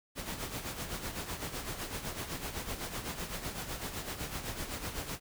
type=noise with tremolo; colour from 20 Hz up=pink; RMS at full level=-37 dBFS; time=0.15-5.2 s; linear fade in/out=50 ms; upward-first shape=sine; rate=7.9 Hz; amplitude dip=60%; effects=none